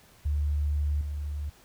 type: tone with level steps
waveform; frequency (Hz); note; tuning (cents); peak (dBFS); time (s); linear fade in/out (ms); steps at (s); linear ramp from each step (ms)
sine; 73.42; D2; 0; -24 / -30; 0.25-1.5; 10; 1.01; 2
effects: pink hiss -57 dBFS RMS until 1.64 s